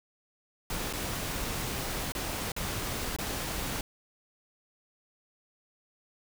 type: noise with dropouts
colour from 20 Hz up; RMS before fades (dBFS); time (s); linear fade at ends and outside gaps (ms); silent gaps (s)
pink; -34; 0.7-3.81; 2; 0.928-0.934 / 2.121-2.15 / 2.519-2.564 / 3.164-3.186
effects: none